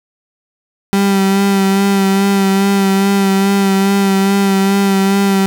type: tone with vibrato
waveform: 35% pulse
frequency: 196 Hz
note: G3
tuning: in tune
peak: -8 dBFS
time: 0.93-5.46 s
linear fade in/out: 0 ms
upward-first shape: sine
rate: 2.4 Hz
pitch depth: 24 cents each way
effects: none